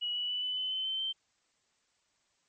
sine tone with pitch steps, 2920 / 2947 / 2974 / 3002 / 3030 / 3058 / 3086 / 3115 Hz, F#7 / F#7 / F#7 / F#7 / F#7 / G7 / G7 / G7, -24 / -8 / +8 / +24 / +40 / -44 / -28 / -12 cents, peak -31 dBFS, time 0.01-1.13 s, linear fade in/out 20 ms, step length 140 ms, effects white hiss -74 dBFS RMS until 2.48 s + MP3 32 kbps

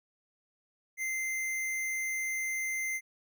square tone, 2081 Hz, C7, 10 cents flat, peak -32 dBFS, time 0.97-3.01 s, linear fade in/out 50 ms, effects none

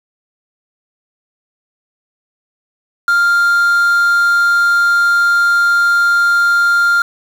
triangle tone with quantisation, 1396.9 Hz, F6, in tune, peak -7 dBFS, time 3.08-7.02 s, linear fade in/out 2 ms, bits 5, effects none

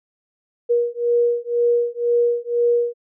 sine beating tone pair, 475.6 / 477.6 Hz, A#4 / A#4, +35 / +42 cents, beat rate 2 Hz, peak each -19 dBFS, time 0.69-2.94 s, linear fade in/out 20 ms, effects none

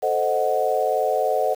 sine chord, A diminished seventh, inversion none, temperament equal, 440 / 523.3 / 622.3 / 740 Hz, A4 / C5 / Eb5 / Gb5, 0 / 0 / 0 / 0 cents, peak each -25 / -24 / -24 / -23 dBFS, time 0.02-1.55 s, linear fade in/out 20 ms, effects 7-bit

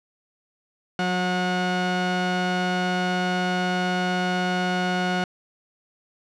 sawtooth tone pair together, 181.6 / 726.4 Hz, F#3 / F#5, -32 / -32 cents, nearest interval 2 octaves, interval 2400 cents, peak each -20 dBFS, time 0.99-5.24 s, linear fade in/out 2 ms, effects low-pass 4000 Hz 12 dB/octave

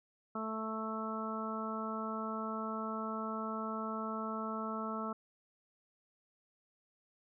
harmonic tone, 220 Hz, A3, in tune, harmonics 1 / 2 / 3 / 4 / 5 / 6, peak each -40 / -45 / -45 / -48 / -44 / -41 dBFS, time 0.35-5.13 s, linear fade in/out 5 ms, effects none

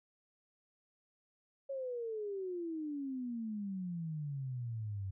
sine exponential sweep, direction down, 554.4 to 94.1 Hz, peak -37 dBFS, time 1.69-5.11 s, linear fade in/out 10 ms, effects none

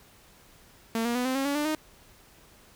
sawtooth tone with pitch steps, 226.9 / 237.2 / 248 / 259.3 / 271.1 / 283.4 / 296.3 / 309.8 Hz, A#3 / A#3 / B3 / C4 / C#4 / C#4 / D4 / D#4, -47 / +30 / +7 / -15 / -38 / +38 / +15 / -7 cents, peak -22 dBFS, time 0.95-1.75 s, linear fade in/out 2 ms, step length 100 ms, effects pink hiss -56 dBFS RMS until 2.75 s

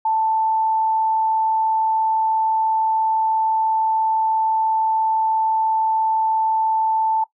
sine tone, 883 Hz, A5, 6 cents sharp, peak -16 dBFS, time 0.05-7.24 s, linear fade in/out 5 ms, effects noise-tail reverb RT60 0.1 s tail -18 dB re dry

